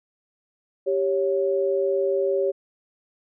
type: tone pair together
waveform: sine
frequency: 392 / 554.4 Hz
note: G4 / C#5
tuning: 0 / 0 cents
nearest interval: tritone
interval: 600 cents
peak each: -22 / -23 dBFS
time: 0.86-2.52 s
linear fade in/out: 20 ms
effects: none